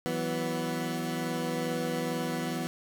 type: chord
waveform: 20% pulse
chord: E suspended second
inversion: none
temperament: equal with one note detuned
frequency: 164.81 / 187.15 / 246.9 Hz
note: E3 / F#3 / B3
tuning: 0 / +20 / 0 cents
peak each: -29 / -33 / -28 dBFS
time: 0.06-2.67 s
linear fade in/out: 0 ms
effects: none